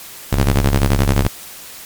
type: ring-modulated tone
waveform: sawtooth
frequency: 69.3 Hz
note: C#2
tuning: in tune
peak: -5 dBFS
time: 0.32-1.28 s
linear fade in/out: 10 ms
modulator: 28.9 Hz
effects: white hiss -35 dBFS RMS until 1.85 s + MP3 96 kbps